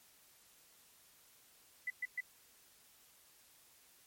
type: tone bursts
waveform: sine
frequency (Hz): 1998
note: B6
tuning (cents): +20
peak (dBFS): -35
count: 3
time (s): 1.87-2.206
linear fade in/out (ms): 5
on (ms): 32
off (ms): 120
effects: white hiss -65 dBFS RMS until 4.06 s + MP3 64 kbps